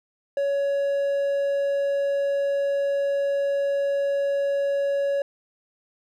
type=tone; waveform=triangle; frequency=560 Hz; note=C#5; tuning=18 cents sharp; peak=-19 dBFS; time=0.37-5.22 s; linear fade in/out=2 ms; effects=none